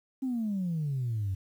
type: exponential sweep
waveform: sine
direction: down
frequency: 270 to 92.2 Hz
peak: -27 dBFS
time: 0.22-1.35 s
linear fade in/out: 10 ms
effects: tanh soft clip ceiling -25 dBFS + 10-bit